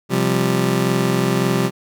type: chord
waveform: 25% pulse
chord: C suspended fourth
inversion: none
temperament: just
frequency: 130.81 / 174.42 / 196.22 Hz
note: C3 / F3 / G3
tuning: 0 / -2 / +2 cents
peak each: -17 dBFS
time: 0.09-1.71 s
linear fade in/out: 50 ms
effects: none